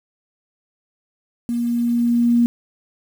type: tone with level ramp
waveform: sine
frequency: 237.3 Hz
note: A#3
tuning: 31 cents sharp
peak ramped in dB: -19 to -11 dBFS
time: 1.49-2.46 s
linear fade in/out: 0 ms
effects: 7-bit